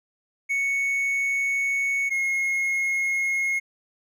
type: tone pair in turn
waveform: triangle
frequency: 2217 / 2159 Hz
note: C#7 / C#7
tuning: 0 / -46 cents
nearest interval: unison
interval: 46 cents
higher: first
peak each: -20 dBFS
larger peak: neither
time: 0.49-2.1 / 2.1-3.6 s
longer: first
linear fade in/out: 20 ms
effects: none

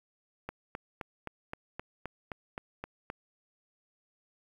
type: click train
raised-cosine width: 0.5 ms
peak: -22 dBFS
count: 11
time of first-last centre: 0.49-3.101 s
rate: 3.83 Hz
effects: 9-bit

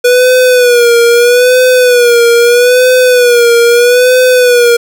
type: tone with vibrato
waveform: square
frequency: 487.9 Hz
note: B4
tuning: 21 cents flat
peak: -4 dBFS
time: 0.04-4.77 s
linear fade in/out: 10 ms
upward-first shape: sine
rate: 0.78 Hz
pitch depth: 67 cents each way
effects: none

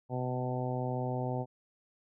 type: harmonic tone with a mistuned harmonic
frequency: 126.1 Hz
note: B2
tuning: 36 cents sharp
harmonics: 1 / 2 / 3 / 4 / 5 / 6 / 7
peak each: -34 / -39 / -41 / -40 / -41 / -41 / -43 dBFS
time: 0.09-1.46 s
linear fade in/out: 50 ms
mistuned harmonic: 1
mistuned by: +21 cents
effects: none

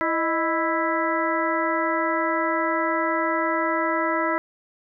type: harmonic tone with a mistuned harmonic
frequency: 329.6 Hz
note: E4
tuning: in tune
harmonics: 1 / 2 / 3 / 4 / 5 / 6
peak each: -27 / -27 / -27 / -27 / -32 / -29 dBFS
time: 0.01-4.38 s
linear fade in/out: 0 ms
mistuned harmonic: 2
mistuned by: -92 cents
effects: none

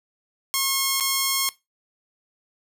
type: tone with dropouts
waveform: 5% pulse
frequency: 1080 Hz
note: C#6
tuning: 45 cents flat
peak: -9 dBFS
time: 0.54-1.49 s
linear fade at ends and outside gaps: 0 ms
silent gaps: 1-1.007 s
effects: noise-tail reverb RT60 0.2 s tail -18 dB re dry

